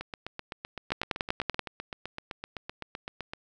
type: two click trains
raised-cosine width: 0.3 ms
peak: -11 / -20 dBFS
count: 8 / 27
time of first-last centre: 0.92-1.593 / 0.01-3.335 s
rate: 10.4 / 7.82 Hz
effects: none